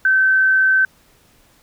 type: tone with frequency modulation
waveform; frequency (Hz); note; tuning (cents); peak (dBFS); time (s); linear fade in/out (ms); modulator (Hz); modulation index
sine; 1540; G6; -31; -11; 0.05-0.85; 2; 55.1; 0.21
effects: pink hiss -54 dBFS RMS until 1.62 s